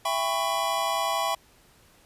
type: chord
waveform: square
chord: C# half-diminished seventh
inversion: first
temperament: just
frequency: 665.2 / 798.3 / 997.9 / 1108.7 Hz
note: E5 / G5 / B5 / C#6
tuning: +16 / +31 / +18 / 0 cents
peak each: -31 dBFS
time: 0.05-1.35 s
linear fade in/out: 5 ms
effects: pink hiss -58 dBFS RMS until 2.05 s + resampled to 32000 Hz